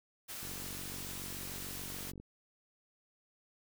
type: noise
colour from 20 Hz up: white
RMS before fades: -44 dBFS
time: 0.28-2.12 s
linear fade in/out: 20 ms
type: click train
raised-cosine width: 3 ms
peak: -36 dBFS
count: 84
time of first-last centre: 0.43-2.2 s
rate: 46.9 Hz
effects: none